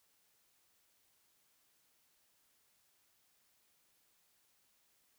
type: silence
effects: white hiss -74 dBFS RMS until 5.18 s